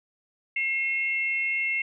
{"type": "tone pair together", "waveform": "sine", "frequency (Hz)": [2148, 2701], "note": ["C7", "E7"], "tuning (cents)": [45, 42], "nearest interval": "major third", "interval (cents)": 397, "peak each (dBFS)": [-25, -30], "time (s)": [0.56, 1.82], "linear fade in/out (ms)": 5, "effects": []}